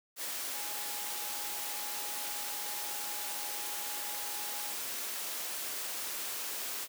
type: tone in noise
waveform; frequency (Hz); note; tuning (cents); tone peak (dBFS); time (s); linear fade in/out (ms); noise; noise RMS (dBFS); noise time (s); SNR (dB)
sine; 830.6; G#5; 0; -47; 0.51-4.76; 50; white; -38; 0.16-6.88; -12
effects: high-pass 300 Hz 12 dB/octave